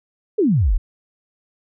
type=exponential sweep; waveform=sine; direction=down; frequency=466.2 to 32.7 Hz; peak=-13 dBFS; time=0.38-0.78 s; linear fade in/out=10 ms; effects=none